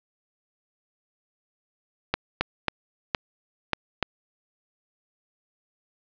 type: clicks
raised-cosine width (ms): 0.3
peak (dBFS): -6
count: 6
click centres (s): 2.14 / 2.41 / 2.683 / 3.148 / 3.733 / 4.027
effects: resampled to 11025 Hz + 8-bit